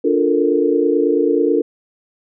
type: chord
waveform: sine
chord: Bb major seventh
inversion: first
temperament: just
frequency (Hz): 291.4 / 349.6 / 437 / 466.2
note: D4 / F4 / A4 / Bb4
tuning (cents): -13 / +2 / -12 / 0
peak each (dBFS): -18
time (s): 0.04-1.62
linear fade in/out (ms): 10
effects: none